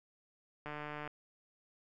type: click train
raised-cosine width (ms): 0.5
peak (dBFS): -28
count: 63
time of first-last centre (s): 0.66-1.076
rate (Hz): 149
effects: none